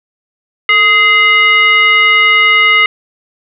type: tone with frequency modulation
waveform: sine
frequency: 2075 Hz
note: C7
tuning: 15 cents flat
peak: -5 dBFS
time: 0.69-2.86 s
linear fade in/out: 2 ms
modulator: 815 Hz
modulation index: 0.89
effects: none